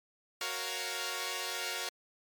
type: chord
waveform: 5% pulse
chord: Gb major seventh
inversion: none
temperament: equal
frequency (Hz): 370 / 466.2 / 554.4 / 698.5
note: Gb4 / Bb4 / Db5 / F5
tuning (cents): 0 / 0 / 0 / 0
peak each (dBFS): -30 / -28 / -29 / -29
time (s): 0.41-1.89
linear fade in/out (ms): 2
effects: MP3 96 kbps